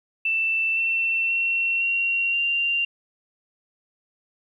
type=tone with pitch steps; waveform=sine; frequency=2664 / 2692 / 2720 / 2748 / 2777 Hz; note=E7 / E7 / F7 / F7 / F7; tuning=+18 / +36 / -46 / -29 / -10 cents; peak=-20 dBFS; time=0.25-2.85 s; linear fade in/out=5 ms; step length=520 ms; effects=10-bit